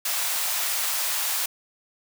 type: high-pass noise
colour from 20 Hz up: white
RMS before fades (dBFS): -26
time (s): 0.05-1.46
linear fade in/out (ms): 5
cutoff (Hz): 630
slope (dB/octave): 24
effects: none